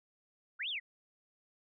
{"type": "linear two-way sweep", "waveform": "sine", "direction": "up then down", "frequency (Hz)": [1300, 3729, 1837], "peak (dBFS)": -35, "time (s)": [0.59, 0.8], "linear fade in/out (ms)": 20, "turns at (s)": 0.69, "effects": []}